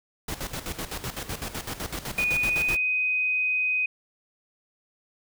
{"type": "noise with tremolo", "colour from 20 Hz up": "pink", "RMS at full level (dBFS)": -32, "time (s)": [0.28, 2.77], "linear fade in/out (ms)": 5, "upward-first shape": "square", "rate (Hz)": 7.9, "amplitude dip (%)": 70}
{"type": "tone with pitch glide", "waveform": "sine", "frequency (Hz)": [2467, 2506], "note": ["D#7", "D#7"], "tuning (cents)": [-15, 12], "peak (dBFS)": -22, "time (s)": [2.18, 3.86], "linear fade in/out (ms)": 5, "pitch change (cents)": 27, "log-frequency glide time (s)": [2.37, 2.83]}
{"effects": []}